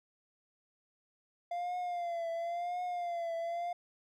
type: tone with vibrato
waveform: triangle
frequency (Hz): 693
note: F5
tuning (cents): -14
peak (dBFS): -32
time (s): 1.51-3.73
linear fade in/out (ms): 5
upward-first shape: triangle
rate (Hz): 0.95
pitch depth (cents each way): 74
effects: none